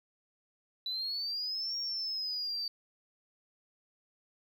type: exponential two-way sweep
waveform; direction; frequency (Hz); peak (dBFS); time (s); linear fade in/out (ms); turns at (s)
sine; up then down; 3951 to 5588 to 4602; -32; 0.86-2.68; 2; 1.77
effects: tanh soft clip ceiling -29 dBFS